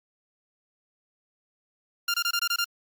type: tone bursts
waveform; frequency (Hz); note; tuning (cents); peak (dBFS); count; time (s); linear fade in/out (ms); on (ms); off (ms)
15% pulse; 1396.9; F6; 0; -17; 7; 2.08-2.645; 5; 61; 23
effects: Opus 48 kbps